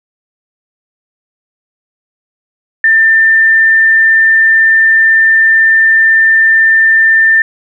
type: tone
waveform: sine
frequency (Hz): 1791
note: A6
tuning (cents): +30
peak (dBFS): -4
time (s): 2.84-7.42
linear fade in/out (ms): 2
effects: none

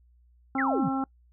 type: harmonic tone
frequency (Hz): 267.9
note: C4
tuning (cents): +41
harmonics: 1 / 2 / 3 / 4 / 5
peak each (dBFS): -27 / -42 / -32 / -41 / -35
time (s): 0.55-1.04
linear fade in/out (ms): 2
type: exponential sweep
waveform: sine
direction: down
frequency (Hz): 2217 to 135.3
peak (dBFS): -26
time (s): 0.58-0.89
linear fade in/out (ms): 10
effects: noise-tail reverb RT60 0.1 s tail -25 dB re dry + added 60 Hz sine -57 dBFS peak until 1.32 s

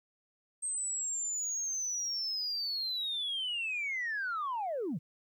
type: linear sweep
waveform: sine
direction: down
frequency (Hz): 8372 to 121.5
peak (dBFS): -31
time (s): 0.62-4.99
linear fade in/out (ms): 20
effects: tanh soft clip ceiling -29 dBFS + 12-bit

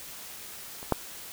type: clicks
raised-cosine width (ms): 1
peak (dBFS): -28 / -8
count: 2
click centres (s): 0.829 / 0.923
effects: white hiss -43 dBFS RMS until 1.32 s

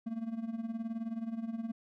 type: tone with tremolo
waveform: triangle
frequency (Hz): 227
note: A#3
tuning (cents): -46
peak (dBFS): -30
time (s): 0.06-1.72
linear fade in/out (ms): 10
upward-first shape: sine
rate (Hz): 19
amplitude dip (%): 75
effects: none

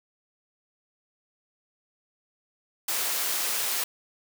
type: high-pass noise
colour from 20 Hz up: white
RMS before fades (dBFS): -28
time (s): 2.88-3.84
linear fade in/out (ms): 5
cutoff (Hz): 420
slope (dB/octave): 12
effects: none

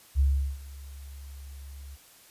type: tone with ADSR envelope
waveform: sine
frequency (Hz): 69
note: C#2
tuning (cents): -7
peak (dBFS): -18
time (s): 0.15-1.97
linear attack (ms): 45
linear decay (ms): 380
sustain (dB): -22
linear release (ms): 30
effects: white hiss -55 dBFS RMS until 2.3 s + resampled to 32000 Hz

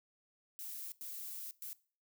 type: noise bursts at uneven times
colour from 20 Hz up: violet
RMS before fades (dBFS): -45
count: 3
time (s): 0.59-0.92 / 1.01-1.51 / 1.62-1.73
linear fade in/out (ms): 0
effects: noise-tail reverb RT60 0.4 s tail -20 dB re dry

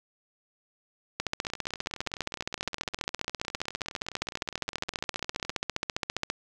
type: two click trains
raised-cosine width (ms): 0.2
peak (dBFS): -23 / -11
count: 80 / 77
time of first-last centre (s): 1.45-5.501 / 1.2-6.301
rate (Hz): 19.5 / 14.9
effects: none

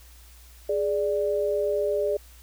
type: tone pair together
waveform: sine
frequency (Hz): 415.3 / 587.3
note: G#4 / D5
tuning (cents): 0 / 0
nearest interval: tritone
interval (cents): 600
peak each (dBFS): -25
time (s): 0.69-2.17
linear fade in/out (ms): 5
effects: added 60 Hz sine -48 dBFS peak until 2.42 s + white hiss -54 dBFS RMS until 2.42 s

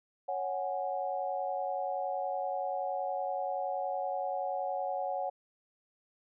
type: chord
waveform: sine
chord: C# suspended fourth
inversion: none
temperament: equal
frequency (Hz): 554.4 / 740 / 830.6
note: C#5 / F#5 / G#5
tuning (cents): 0 / 0 / 0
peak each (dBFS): -36 / -34 / -39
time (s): 0.28-5.3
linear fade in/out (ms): 10
effects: none

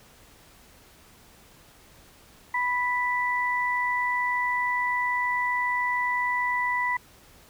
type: tone pair together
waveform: sine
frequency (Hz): 986.8 / 1975.5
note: B5 / B6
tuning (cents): -2 / 0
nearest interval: octave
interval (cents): 1202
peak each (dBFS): -26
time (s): 2.54-6.97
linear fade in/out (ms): 5
effects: pink hiss -54 dBFS RMS until 7.49 s

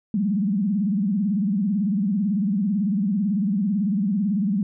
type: tone with vibrato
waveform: sine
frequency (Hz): 200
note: G3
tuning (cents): +35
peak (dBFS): -19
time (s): 0.14-4.63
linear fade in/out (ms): 2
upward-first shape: sine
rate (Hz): 18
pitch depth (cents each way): 180
effects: none

